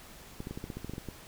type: clicks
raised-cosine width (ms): 3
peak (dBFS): -25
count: 12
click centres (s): 0.404 / 0.471 / 0.51 / 0.575 / 0.641 / 0.702 / 0.77 / 0.846 / 0.896 / 0.936 / 0.981 / 1.087
effects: pink hiss -51 dBFS RMS until 1.27 s